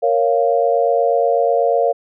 sine chord, Bb minor, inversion none, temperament equal with one note detuned, 466.2 / 554.4 / 695.6 Hz, Bb4 / Db5 / F5, 0 / 0 / -7 cents, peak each -17 dBFS, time 0.02-1.93 s, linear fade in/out 20 ms, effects none

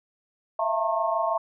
sine tone cluster, 652 / 678 / 900 / 1082 Hz, E5 / E5 / A5 / C#6, -19 / +49 / +39 / -42 cents, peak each -28 dBFS, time 0.59-1.38 s, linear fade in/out 5 ms, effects none

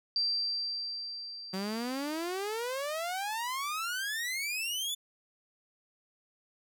sine tone with exponential decay, 4699 Hz, D8, in tune, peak -26 dBFS, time 0.16-3.57 s, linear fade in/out 1 ms, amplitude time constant 740 ms
sawtooth exponential sweep, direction up, 185 to 3520 Hz, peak -29 dBFS, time 1.53-4.95 s, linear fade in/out 10 ms
effects none

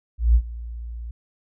sine tone with ADSR envelope, 58 Hz, A#1, 8 cents flat, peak -10 dBFS, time 0.18-1.11 s, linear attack 170 ms, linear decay 65 ms, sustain -20 dB, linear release 4 ms, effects none

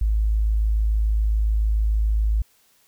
sine tone, 53.5 Hz, A1, 48 cents flat, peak -17 dBFS, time 0.01-2.42 s, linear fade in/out 5 ms, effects white hiss -60 dBFS RMS until 2.87 s

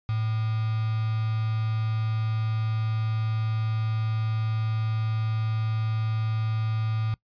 sine tone with quantisation, 110 Hz, A2, in tune, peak -24 dBFS, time 0.09-7.14 s, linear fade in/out 0 ms, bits 6, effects noise-tail reverb RT60 0.1 s tail -22 dB re dry + resampled to 11025 Hz

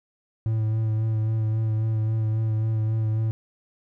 triangle tone with vibrato, 110 Hz, A2, in tune, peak -19 dBFS, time 0.46-3.31 s, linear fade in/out 0 ms, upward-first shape sine, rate 3.7 Hz, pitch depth 22 cents each way, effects none

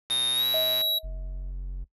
click train, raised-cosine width 0.2 ms, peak -20 dBFS, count 91, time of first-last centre 0.1-0.814 s, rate 126 Hz
square tone with pitch glide, 3690 to 3882 Hz, A#7 to B7, -18 to -31 cents, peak -23 dBFS, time 0.1-0.99 s, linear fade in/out 10 ms, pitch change +87 cents, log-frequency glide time 0.32-0.47 s
sine tone with exponential decay, 638 Hz, D#5, 43 cents sharp, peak -25 dBFS, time 0.54-1.51 s, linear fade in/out 2 ms, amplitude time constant 210 ms
triangle tone, 45.46 Hz, F#1, 30 cents flat, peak -29 dBFS, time 1.03-1.85 s, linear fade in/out 20 ms
effects noise-tail reverb RT60 0.1 s tail -17 dB re dry

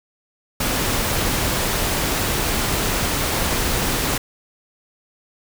pink noise, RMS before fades -21 dBFS, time 0.6-4.18 s, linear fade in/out 5 ms, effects none

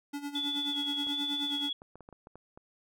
square tone with tremolo, 286.6 Hz, D4, 42 cents flat, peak -34 dBFS, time 0.13-1.7 s, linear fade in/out 10 ms, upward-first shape sine, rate 9.4 Hz, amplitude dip 75%
sine tone with vibrato, 3405 Hz, G#7, 42 cents sharp, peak -31 dBFS, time 0.35-1.73 s, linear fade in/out 5 ms, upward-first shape square, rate 1.3 Hz, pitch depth 24 cents each way
clicks, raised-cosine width 1 ms, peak -35 dBFS, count 9, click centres 1.069 / 1.819 / 1.956 / 2.007 / 2.089 / 2.127 / 2.271 / 2.356 / 2.575 s
effects none

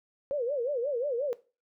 sine tone with vibrato, 523.3 Hz, C5, in tune, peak -27 dBFS, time 0.31-1.33 s, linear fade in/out 0 ms, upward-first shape sine, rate 5.6 Hz, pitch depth 220 cents each way, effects noise-tail reverb RT60 0.3 s tail -17 dB re dry

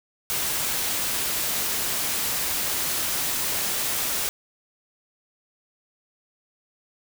white noise, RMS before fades -26 dBFS, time 0.3-4.29 s, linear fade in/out 0 ms, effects none

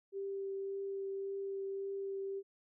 sine tone with vibrato, 392 Hz, G4, in tune, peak -37 dBFS, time 0.12-2.43 s, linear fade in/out 50 ms, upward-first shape triangle, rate 1.8 Hz, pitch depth 10 cents each way, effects none

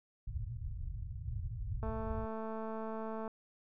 white low-pass noise, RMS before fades -40 dBFS, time 0.27-2.26 s, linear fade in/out 10 ms, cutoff 120 Hz, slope 48 dB/octave
click train, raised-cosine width 1 ms, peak -29 dBFS, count 321, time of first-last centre 1.83-3.278 s, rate 221 Hz
effects none

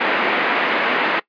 white band-pass noise, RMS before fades -19 dBFS, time 0-1.2 s, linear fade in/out 10 ms, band 230 to 2400 Hz, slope 24 dB/octave, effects noise-tail reverb RT60 0.1 s tail -20 dB re dry + resampled to 11025 Hz

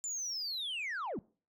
sine linear sweep, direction down, 7220 to 160 Hz, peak -33 dBFS, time 0.04-1.19 s, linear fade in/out 0 ms, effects noise-tail reverb RT60 0.4 s tail -25 dB re dry + tanh soft clip ceiling -34 dBFS

